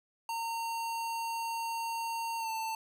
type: tone with pitch glide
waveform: square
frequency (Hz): 917 to 891.9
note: A#5 to A5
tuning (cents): -29 to +23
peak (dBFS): -34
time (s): 0.29-2.75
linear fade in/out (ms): 2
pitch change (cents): -48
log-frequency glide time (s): 2.38-2.5
effects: none